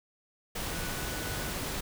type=tone in noise; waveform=sine; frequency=1480 Hz; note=F#6; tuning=in tune; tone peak=-44 dBFS; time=0.72-1.51 s; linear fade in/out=10 ms; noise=pink; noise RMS=-35 dBFS; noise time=0.55-1.81 s; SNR=-12 dB; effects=none